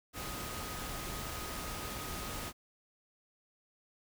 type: tone in noise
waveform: sine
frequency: 1252 Hz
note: D#6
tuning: 10 cents sharp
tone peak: -48 dBFS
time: 0.13-2.53 s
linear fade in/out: 50 ms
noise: pink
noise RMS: -41 dBFS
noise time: 0.13-2.53 s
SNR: -10 dB
effects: none